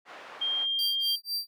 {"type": "band-pass noise", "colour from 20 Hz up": "pink", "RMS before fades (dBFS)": -46, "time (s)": [0.05, 0.67], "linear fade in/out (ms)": 50, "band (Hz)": [660, 2300], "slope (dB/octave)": 12}
{"type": "tone", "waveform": "sine", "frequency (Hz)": 3199, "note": "G7", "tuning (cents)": 34, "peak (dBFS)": -26, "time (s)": [0.41, 1.16], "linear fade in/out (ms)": 10}
{"type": "tone with tremolo", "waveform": "45% pulse", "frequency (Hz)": 4699, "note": "D8", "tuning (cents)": 0, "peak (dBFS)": -27, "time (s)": [0.79, 1.47], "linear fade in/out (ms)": 0, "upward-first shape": "sine", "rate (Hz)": 4, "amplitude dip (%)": 100}
{"effects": []}